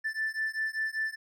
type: beating tone pair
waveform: triangle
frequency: 1760 / 1765.1 Hz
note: A6 / A6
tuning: 0 / +5 cents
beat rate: 5.1 Hz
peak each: -30 dBFS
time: 0.04-1.16 s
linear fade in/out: 20 ms
effects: tanh soft clip ceiling -23 dBFS